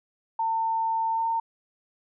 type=tone with pitch glide; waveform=sine; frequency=900 to 911 Hz; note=A5 to A#5; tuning=+39 to -40 cents; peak=-23 dBFS; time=0.39-1.4 s; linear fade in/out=5 ms; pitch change=+21 cents; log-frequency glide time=1.11-1.27 s; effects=none